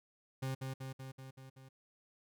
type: tone with echo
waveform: 40% pulse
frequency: 132.5 Hz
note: C3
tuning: 22 cents sharp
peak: -35 dBFS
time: 0.42-0.55 s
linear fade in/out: 10 ms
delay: 190 ms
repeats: 6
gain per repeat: -3 dB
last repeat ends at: 1.69 s
effects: none